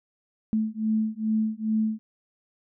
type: beating tone pair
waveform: sine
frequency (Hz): 217.1 / 219.5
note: A3 / A3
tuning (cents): -23 / -4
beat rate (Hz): 2.4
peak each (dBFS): -26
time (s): 0.53-1.99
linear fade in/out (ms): 0
effects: none